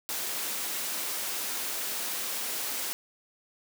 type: high-pass noise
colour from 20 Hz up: white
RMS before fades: -33 dBFS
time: 0.09-2.93 s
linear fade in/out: 0 ms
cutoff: 230 Hz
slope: 12 dB/octave
effects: none